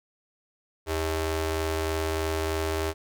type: ring-modulated tone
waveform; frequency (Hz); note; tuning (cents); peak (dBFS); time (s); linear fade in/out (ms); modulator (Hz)
sawtooth; 238.8; A#3; +42; -19; 0.86-2.94; 50; 161
effects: none